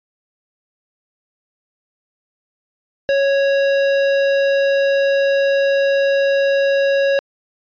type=tone with tanh clipping; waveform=sine; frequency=553 Hz; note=C#5; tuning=4 cents flat; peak=-15 dBFS; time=3.09-7.19 s; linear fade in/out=0 ms; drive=18 dB; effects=resampled to 11025 Hz